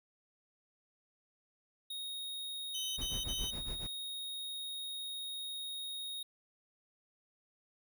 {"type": "tone", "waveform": "square", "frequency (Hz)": 3741, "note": "A#7", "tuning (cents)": 5, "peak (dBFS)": -40, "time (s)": [1.9, 6.23], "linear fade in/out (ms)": 5}
{"type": "tone bursts", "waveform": "sawtooth", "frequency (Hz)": 3047, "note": "G7", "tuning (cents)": -50, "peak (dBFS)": -35, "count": 3, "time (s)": [2.74, 3.51], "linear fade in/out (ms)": 10, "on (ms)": 230, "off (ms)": 40}
{"type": "noise with tremolo", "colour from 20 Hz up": "brown", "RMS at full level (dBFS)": -40, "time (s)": [2.98, 3.87], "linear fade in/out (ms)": 5, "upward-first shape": "sine", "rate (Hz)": 7.2, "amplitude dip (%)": 85}
{"effects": []}